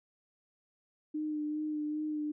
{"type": "tone with vibrato", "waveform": "sine", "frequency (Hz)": 303.1, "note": "D#4", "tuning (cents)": -45, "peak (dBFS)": -32, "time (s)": [1.14, 2.32], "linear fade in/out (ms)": 10, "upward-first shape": "sine", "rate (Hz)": 2.5, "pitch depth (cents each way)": 21, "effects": []}